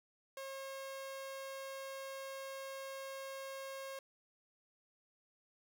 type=tone; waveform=sawtooth; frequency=540 Hz; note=C#5; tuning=45 cents flat; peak=-40 dBFS; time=0.37-3.99 s; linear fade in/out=2 ms; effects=none